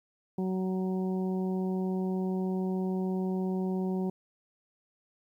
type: harmonic tone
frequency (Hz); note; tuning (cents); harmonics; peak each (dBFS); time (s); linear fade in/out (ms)
186.8; F#3; +17; 1 / 2 / 3 / 4 / 5; -29 / -34 / -46 / -44 / -48; 0.38-4.1; 5
effects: 11-bit